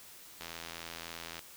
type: click train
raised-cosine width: 0.2 ms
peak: -24 dBFS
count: 83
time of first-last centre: 0.41-1.392 s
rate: 83.5 Hz
effects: white hiss -53 dBFS RMS until 1.56 s